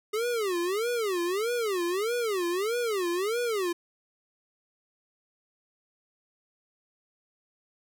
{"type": "tone with vibrato", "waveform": "square", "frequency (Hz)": 408.5, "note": "G#4", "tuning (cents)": -29, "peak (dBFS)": -27, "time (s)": [0.13, 3.73], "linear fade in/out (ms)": 10, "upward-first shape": "sine", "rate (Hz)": 1.6, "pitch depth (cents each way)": 300, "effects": []}